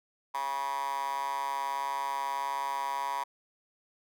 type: tone with high-pass filter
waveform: 10% pulse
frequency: 138.59 Hz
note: C#3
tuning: in tune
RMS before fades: -33 dBFS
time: 0.34-3.24 s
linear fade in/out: 10 ms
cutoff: 1000 Hz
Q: 9.5
effects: none